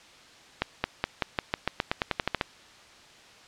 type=accelerating click train; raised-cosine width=0.3 ms; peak=-8 dBFS; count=15; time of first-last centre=0.62-2.412 s; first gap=220 ms; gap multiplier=0.91; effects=white hiss -52 dBFS RMS until 3.47 s + low-pass 5000 Hz 12 dB/octave